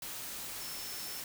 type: tone in noise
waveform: sine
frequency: 5340 Hz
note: E8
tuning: 22 cents sharp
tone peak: -46 dBFS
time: 0.61-1.2 s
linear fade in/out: 2 ms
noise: white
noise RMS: -42 dBFS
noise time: 0.02-1.24 s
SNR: -7 dB
effects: none